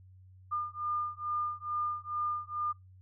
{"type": "beating tone pair", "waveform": "sine", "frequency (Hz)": [1206, 1208.3], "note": ["D6", "D6"], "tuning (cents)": [46, 49], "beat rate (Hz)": 2.3, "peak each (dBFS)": [-35, -35], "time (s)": [0.51, 2.73], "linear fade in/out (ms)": 20, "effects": ["noise-tail reverb RT60 0.2 s tail -26 dB re dry", "added 93 Hz sine -53 dBFS peak until 3.01 s"]}